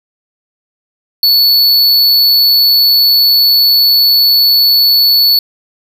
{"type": "tone", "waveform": "square", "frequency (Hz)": 4435, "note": "C#8", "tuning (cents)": 0, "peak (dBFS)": -6, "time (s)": [1.23, 5.39], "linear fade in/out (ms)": 2, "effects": []}